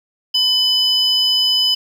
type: tone pair together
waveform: sine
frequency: 3000 / 5045 Hz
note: F#7 / D#8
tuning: +23 / +23 cents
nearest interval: major sixth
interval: 900 cents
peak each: -14 dBFS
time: 0.34-1.75 s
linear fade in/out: 10 ms
effects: tanh soft clip ceiling -8 dBFS + 7-bit